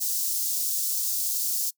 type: high-pass noise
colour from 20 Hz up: white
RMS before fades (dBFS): -27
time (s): 0-1.71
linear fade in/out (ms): 20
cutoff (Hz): 5000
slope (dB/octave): 24
effects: noise-tail reverb RT60 0.1 s tail -24 dB re dry